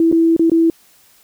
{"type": "tone with dropouts", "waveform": "sine", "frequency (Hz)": 329.6, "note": "E4", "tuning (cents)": 0, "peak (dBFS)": -9, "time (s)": [0, 0.7], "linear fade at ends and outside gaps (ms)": 2, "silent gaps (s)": [[0.116, 0.125], [0.365, 0.394], [0.498, 0.517]], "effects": ["white hiss -51 dBFS RMS until 1.23 s"]}